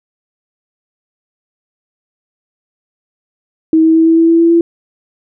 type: tone with pitch steps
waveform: sine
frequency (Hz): 319.8 / 322.2 / 324.6 / 327.1 / 329.6 / 332 / 334.5 / 337.1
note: D#4 / E4 / E4 / E4 / E4 / E4 / E4 / E4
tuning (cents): +48 / -39 / -27 / -13 / 0 / +12 / +25 / +39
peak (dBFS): -5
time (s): 3.73-4.61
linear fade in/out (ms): 2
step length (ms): 110
effects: none